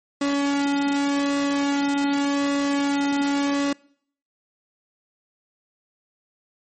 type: tone with flanger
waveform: sawtooth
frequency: 282.3 Hz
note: C#4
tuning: 32 cents sharp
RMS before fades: -22 dBFS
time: 0.21-3.73 s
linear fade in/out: 5 ms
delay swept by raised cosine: 1.3 to 1.8 ms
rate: 0.86 Hz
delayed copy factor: -0.55
effects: noise-tail reverb RT60 0.6 s tail -23 dB re dry + MP3 32 kbps